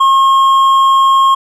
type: tone with hard clipping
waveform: triangle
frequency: 1078 Hz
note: C#6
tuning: 49 cents flat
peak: -7 dBFS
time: 0-1.35 s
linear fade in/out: 10 ms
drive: 8 dB
effects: none